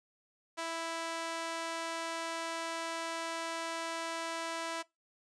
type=tone with high-pass filter; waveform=sawtooth; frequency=330 Hz; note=E4; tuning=2 cents sharp; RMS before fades=-38 dBFS; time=0.57-4.83 s; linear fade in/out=20 ms; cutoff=730 Hz; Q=0.96; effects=noise-tail reverb RT60 0.2 s tail -22 dB re dry + resampled to 22050 Hz